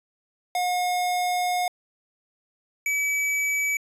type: tone pair in turn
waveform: square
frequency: 720 / 2290 Hz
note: F#5 / D7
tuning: -47 / -44 cents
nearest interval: octave + minor sixth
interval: 2003 cents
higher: second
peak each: -23 dBFS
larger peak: neither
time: 0.55-1.68 / 2.86-3.77 s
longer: first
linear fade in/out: 2 ms
effects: resampled to 32000 Hz